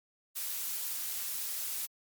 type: noise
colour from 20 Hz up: blue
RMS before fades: -36 dBFS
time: 0.35-1.87 s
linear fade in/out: 20 ms
effects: MP3 96 kbps